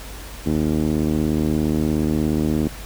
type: tone with low-pass filter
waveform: 5% pulse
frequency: 77 Hz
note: D#2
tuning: 17 cents flat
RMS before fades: -20 dBFS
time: 0.46-2.68 s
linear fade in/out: 5 ms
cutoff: 280 Hz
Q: 1.9
effects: added 50 Hz sine -35 dBFS peak until 2.85 s + pink hiss -38 dBFS RMS until 2.85 s